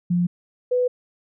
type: tone pair in turn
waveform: sine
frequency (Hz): 175.8 / 497.2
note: F3 / B4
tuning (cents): +12 / +12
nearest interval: octave + tritone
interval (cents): 1800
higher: second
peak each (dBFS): -17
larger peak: neither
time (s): 0.1-0.27 / 0.71-0.88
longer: neither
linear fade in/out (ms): 10
effects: none